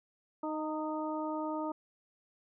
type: harmonic tone with a mistuned harmonic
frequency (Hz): 310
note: D#4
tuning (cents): -6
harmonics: 1 / 2 / 3 / 4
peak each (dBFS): -36 / -39 / -39 / -43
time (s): 0.43-1.72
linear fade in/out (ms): 5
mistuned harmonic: 3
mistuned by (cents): -20
effects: none